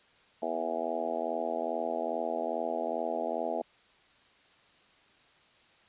harmonic tone with a mistuned harmonic, 82.41 Hz, E2, in tune, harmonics 3 / 4 / 5 / 6 / 7 / 8 / 9 / 10, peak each -41 / -41 / -41 / -38 / -39 / -34 / -39 / -40 dBFS, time 0.42-3.62 s, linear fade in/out 5 ms, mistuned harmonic 3, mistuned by -19 cents, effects white hiss -62 dBFS RMS until 5.88 s + resampled to 8000 Hz

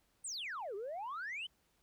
sine exponential two-way sweep, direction down then up, 9160 to 380.4 to 3136 Hz, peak -38 dBFS, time 0.24-1.47 s, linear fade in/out 10 ms, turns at 0.75 s, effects tanh soft clip ceiling -37 dBFS + pink hiss -75 dBFS RMS until 1.82 s

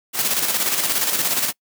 white noise with tremolo, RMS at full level -19 dBFS, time 0.13-1.53 s, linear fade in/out 50 ms, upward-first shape square, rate 17 Hz, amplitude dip 45%, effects noise-tail reverb RT60 0.1 s tail -26 dB re dry + high-pass 150 Hz 12 dB/octave

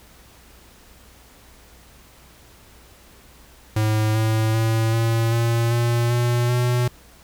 square tone with pitch steps, 108.3 / 110.26 / 112.25 / 114.28 / 116.34 / 118.44 / 120.58 / 122.76 Hz, A2 / A2 / A2 / A#2 / A#2 / A#2 / B2 / B2, -27 / +4 / +35 / -34 / -3 / +28 / -41 / -10 cents, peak -18 dBFS, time 3.76-6.88 s, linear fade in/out 5 ms, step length 390 ms, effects added 60 Hz sine -52 dBFS peak until 7.23 s + pink hiss -50 dBFS RMS until 7.23 s

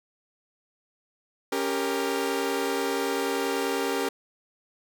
sawtooth chord, G diminished, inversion second, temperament equal with one note detuned, 277.2 / 395.9 / 466.2 Hz, Db4 / G4 / Bb4, 0 / +17 / 0 cents, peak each -27 / -25 / -26 dBFS, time 1.52-4.09 s, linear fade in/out 5 ms, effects none

